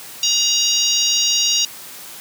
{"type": "harmonic tone", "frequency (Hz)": 946, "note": "A#5", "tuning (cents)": 25, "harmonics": [3, 4, 5, 6, 7], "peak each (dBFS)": [-21, -21, -21, -21, -21], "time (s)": [0.23, 1.65], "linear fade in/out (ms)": 2, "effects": ["white hiss -36 dBFS RMS until 2.2 s", "high-pass 100 Hz 12 dB/octave"]}